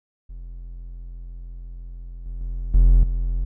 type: tone with level steps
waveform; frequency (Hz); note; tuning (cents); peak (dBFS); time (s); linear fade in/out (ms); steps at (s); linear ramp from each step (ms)
triangle; 43; F1; -26; -31 / -26 / -23 / -8 / -18; 0.29-3.45; 10; 2.26 / 2.41 / 2.74 / 3.03; 2
effects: none